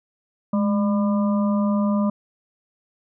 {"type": "harmonic tone with a mistuned harmonic", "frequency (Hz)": 200, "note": "G3", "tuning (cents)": 35, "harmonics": [1, 3, 5, 6], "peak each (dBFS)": [-18, -28, -32, -34], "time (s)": [0.53, 2.1], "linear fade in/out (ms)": 5, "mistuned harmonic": 1, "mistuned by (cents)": 67, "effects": []}